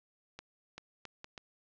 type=accelerating click train; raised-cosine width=0.2 ms; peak=-27 dBFS; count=5; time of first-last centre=0.39-1.378 s; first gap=390 ms; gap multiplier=0.7; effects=low-pass 6000 Hz 12 dB/octave